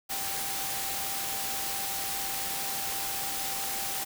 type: tone in noise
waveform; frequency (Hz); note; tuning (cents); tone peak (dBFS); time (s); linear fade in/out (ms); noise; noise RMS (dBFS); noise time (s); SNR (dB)
sine; 784; G5; 0; -40; 0.09-4.05; 20; white; -33; 0.09-4.05; -10
effects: none